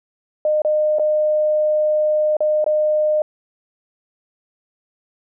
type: tone with dropouts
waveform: sine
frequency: 610 Hz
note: D#5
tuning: 34 cents flat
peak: -14 dBFS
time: 0.45-3.22 s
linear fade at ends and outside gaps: 2 ms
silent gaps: 0.619-0.648 / 0.986-0.995 / 2.368-2.405 / 2.643-2.663 s
effects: none

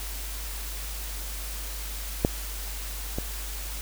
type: clicks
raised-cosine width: 2 ms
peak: -6 / -16 dBFS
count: 2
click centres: 2.249 / 3.185 s
effects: added 50 Hz sine -34 dBFS peak until 3.81 s + white hiss -38 dBFS RMS until 3.81 s

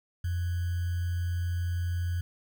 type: tone with sample-and-hold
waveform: sine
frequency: 87.31 Hz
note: F2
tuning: in tune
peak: -27 dBFS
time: 0.24-2.21 s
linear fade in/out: 5 ms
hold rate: 1575 Hz
effects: none

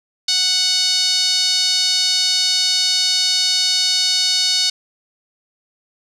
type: tone with band-pass filter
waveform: 5% pulse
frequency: 740 Hz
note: F#5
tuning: in tune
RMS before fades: -17 dBFS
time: 0.28-4.7 s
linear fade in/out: 5 ms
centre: 4300 Hz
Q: 3.1
effects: none

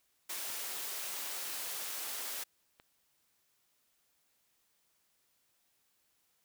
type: high-pass noise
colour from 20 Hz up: white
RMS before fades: -40 dBFS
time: 0.29-2.44 s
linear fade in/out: 10 ms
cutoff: 370 Hz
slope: 12 dB/octave
type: clicks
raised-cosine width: 0.3 ms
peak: -30 / -39 dBFS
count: 2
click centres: 0.501 / 2.799 s
effects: white hiss -75 dBFS RMS until 6.44 s

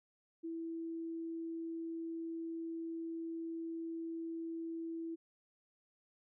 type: tone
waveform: sine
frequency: 329.6 Hz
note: E4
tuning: in tune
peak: -39 dBFS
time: 0.43-5.16 s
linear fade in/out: 20 ms
effects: none

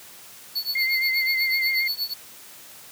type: tone with tremolo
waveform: square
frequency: 4435 Hz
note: C#8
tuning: in tune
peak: -22 dBFS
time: 0.55-2.14 s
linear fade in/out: 10 ms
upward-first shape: triangle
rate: 8.3 Hz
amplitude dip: 100%
type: tone with vibrato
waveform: sine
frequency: 2100 Hz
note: C7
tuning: 6 cents sharp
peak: -21 dBFS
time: 0.75-1.88 s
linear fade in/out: 5 ms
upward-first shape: sine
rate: 7.6 Hz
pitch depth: 31 cents each way
effects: white hiss -45 dBFS RMS until 2.91 s + high-pass 80 Hz 12 dB/octave

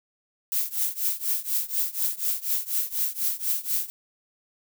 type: noise with tremolo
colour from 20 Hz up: violet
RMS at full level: -23 dBFS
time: 0.52-3.9 s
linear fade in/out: 0 ms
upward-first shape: triangle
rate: 4.1 Hz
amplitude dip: 95%
effects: none

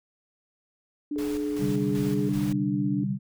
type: tone with vibrato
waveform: sine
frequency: 293.7 Hz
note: D4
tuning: in tune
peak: -27 dBFS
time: 1.11-3.04 s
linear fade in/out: 5 ms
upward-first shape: triangle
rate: 0.92 Hz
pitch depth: 18 cents each way
type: tone with pitch glide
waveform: sine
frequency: 424.9 to 415.7 Hz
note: G#4 to G#4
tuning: +40 to +2 cents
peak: -31 dBFS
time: 1.16-2.29 s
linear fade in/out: 0 ms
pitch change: -38 cents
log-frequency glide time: 1.51-1.84 s
type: noise with tremolo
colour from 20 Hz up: pink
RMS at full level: -41 dBFS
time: 1.18-2.53 s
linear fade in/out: 5 ms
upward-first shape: square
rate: 2.6 Hz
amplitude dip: 50%
type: chord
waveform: sine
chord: C suspended second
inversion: none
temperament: just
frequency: 130.81 / 147.16 / 196.22 Hz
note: C3 / D3 / G3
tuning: 0 / +4 / +2 cents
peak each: -31 / -32 / -27 dBFS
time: 1.58-3.19 s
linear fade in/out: 50 ms
effects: none

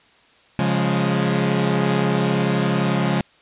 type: chord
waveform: sawtooth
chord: Db major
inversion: none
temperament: equal with one note detuned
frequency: 138.59 / 176.34 / 207.7 Hz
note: Db3 / F3 / Ab3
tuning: 0 / +17 / 0 cents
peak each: -18 dBFS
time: 0.59-3.21 s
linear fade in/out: 0 ms
effects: white hiss -54 dBFS RMS until 3.41 s + resampled to 8000 Hz

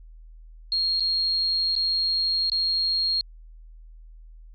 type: tone with dropouts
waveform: sine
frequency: 4257 Hz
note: C8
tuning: 29 cents sharp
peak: -21 dBFS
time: 0.72-3.21 s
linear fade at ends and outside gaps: 1 ms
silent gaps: 0.998-1.005 / 1.753-1.762 / 2.499-2.518 s
effects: added 40 Hz sine -43 dBFS peak until 4.54 s

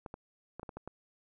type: clicks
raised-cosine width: 1 ms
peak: -28 dBFS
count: 7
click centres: 0.062 / 0.141 / 0.596 / 0.631 / 0.692 / 0.77 / 0.876 s
effects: none

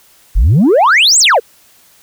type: exponential two-way sweep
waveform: sine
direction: up then down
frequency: 38.32 to 8500 to 404.6 Hz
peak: -3 dBFS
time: 0.35-1.4 s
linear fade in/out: 20 ms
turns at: 1.19 s
effects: tanh soft clip ceiling -4 dBFS + white hiss -47 dBFS RMS until 2.02 s

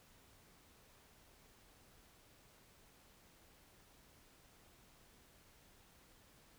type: silence
effects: pink hiss -66 dBFS RMS until 6.58 s

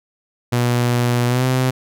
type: tone with pitch glide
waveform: sawtooth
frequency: 121.4 to 128.62 Hz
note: B2 to C3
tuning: -29 to -29 cents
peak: -11 dBFS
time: 0.52-1.71 s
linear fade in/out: 10 ms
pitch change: +100 cents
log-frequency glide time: 1.27-1.44 s
effects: none

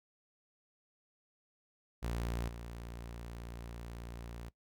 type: tone with level steps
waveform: sawtooth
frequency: 58.27 Hz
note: A#1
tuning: in tune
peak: -31 / -40 dBFS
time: 2.02-4.5 s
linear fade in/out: 20 ms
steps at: 2.48 s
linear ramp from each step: 5 ms
effects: noise-tail reverb RT60 0.1 s tail -19 dB re dry

